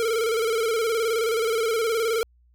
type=tone with vibrato; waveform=square; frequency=452 Hz; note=A4; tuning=47 cents sharp; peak=-22 dBFS; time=0-2.23 s; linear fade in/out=0 ms; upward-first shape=square; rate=19 Hz; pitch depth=56 cents each way; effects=added 60 Hz sine -56 dBFS peak until 2.54 s